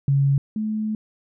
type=tone pair in turn; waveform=sine; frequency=138.9 / 215.7 Hz; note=C#3 / A3; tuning=+4 / -34 cents; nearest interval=minor sixth; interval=762 cents; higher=second; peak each=-15 / -22 dBFS; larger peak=first; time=0.08-0.38 / 0.56-0.95 s; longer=second; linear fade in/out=2 ms; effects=none